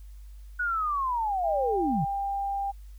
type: linear sweep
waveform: sine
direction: down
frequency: 1480 to 128.8 Hz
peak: -25 dBFS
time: 0.59-2.05 s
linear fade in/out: 10 ms
type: tone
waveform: sine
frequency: 795 Hz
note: G5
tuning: 24 cents sharp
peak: -27 dBFS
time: 1.43-2.72 s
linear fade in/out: 20 ms
effects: added 50 Hz sine -42 dBFS peak until 2.98 s + white hiss -65 dBFS RMS until 2.98 s